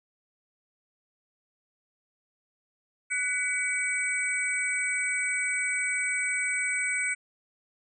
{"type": "tone cluster", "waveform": "sine", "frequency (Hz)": [1485, 1994, 2268, 8080], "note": ["F#6", "B6", "C#7", "B8"], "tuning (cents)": [6, 16, 39, 39], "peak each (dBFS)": [-34, -35, -28, -33], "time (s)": [3.1, 7.15], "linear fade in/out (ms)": 20, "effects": []}